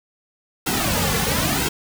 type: noise with flanger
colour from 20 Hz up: pink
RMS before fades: -21 dBFS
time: 0.66-1.69 s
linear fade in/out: 10 ms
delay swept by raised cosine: 1.7 to 3.2 ms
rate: 1 Hz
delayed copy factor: -0.85
effects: none